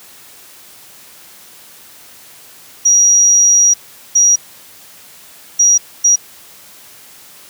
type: tone bursts at uneven times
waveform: sine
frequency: 5750 Hz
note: F8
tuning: 50 cents sharp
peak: -6 dBFS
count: 4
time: 2.85-3.74 / 4.15-4.36 / 5.59-5.78 / 6.04-6.16 s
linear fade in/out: 10 ms
effects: white hiss -40 dBFS RMS until 7.49 s + high-pass 80 Hz 12 dB/octave